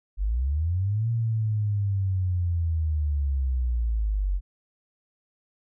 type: linear two-way sweep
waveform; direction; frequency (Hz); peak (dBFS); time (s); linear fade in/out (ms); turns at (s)
sine; up then down; 45.13 to 116.54 to 45.13; -22; 0.17-4.41; 50; 1.1
effects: none